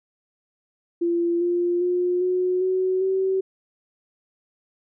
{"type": "tone with pitch steps", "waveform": "sine", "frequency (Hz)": [342.4, 349.8, 357.4, 365.1, 373, 381], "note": ["F4", "F4", "F4", "F#4", "F#4", "G4"], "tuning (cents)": [-34, 3, 40, -23, 14, -49], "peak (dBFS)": -19, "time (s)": [1.01, 3.41], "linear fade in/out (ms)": 10, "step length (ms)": 400, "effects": []}